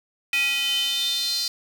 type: tone with high-pass filter sweep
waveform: square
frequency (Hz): 277.2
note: C#4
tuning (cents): 0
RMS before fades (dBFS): -24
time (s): 0.33-1.48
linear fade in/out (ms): 2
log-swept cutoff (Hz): 2400 to 4500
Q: 7.1
effects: 7-bit